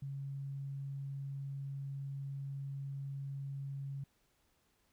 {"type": "tone", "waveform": "sine", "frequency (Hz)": 138.2, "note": "C#3", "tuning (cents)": -5, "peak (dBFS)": -39, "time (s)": [0.02, 4.04], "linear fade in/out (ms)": 5, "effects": ["pink hiss -75 dBFS RMS until 4.92 s"]}